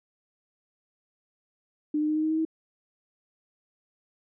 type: tone with pitch steps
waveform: sine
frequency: 300.8 / 303.9 / 307.1 / 310.3 / 313.6 / 316.9 / 320.2 Hz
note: D4 / D#4 / D#4 / D#4 / D#4 / D#4 / D#4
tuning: +42 / -41 / -23 / -5 / +14 / +32 / +50 cents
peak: -23 dBFS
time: 1.94-2.451 s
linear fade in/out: 5 ms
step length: 73 ms
effects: none